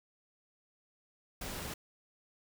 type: noise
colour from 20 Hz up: pink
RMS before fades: -41 dBFS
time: 1.41-1.74 s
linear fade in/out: 5 ms
effects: none